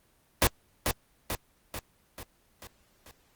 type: noise with echo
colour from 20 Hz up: pink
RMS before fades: -21 dBFS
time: 0.42-0.47 s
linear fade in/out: 0 ms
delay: 440 ms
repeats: 6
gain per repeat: -5 dB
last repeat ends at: 3.11 s
effects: pink hiss -66 dBFS RMS until 3.35 s + Opus 24 kbps